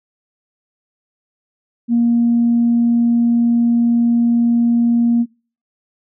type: tone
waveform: sine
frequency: 235.5 Hz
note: A#3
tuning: 18 cents sharp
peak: -10 dBFS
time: 1.88-5.26 s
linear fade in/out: 50 ms
effects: noise-tail reverb RT60 0.4 s tail -25 dB re dry + tanh soft clip ceiling -6 dBFS